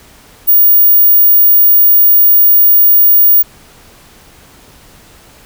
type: tone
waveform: sine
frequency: 15450 Hz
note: B9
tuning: 39 cents flat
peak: -3 dBFS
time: 0.47-3.43 s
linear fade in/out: 20 ms
effects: pink hiss -41 dBFS RMS until 5.45 s